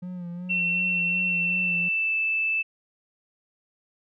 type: tone with vibrato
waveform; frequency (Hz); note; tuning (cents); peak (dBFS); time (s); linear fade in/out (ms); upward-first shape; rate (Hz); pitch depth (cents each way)
triangle; 177.1; F3; +24; -30; 0.02-1.89; 10; sine; 2.7; 46
type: tone with pitch glide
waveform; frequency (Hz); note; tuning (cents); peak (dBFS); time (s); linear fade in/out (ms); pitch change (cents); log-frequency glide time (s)
sine; 2705 to 2636; E7 to E7; +44 to -1; -22; 0.49-2.63; 20; -45; 1.31-2.15
effects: none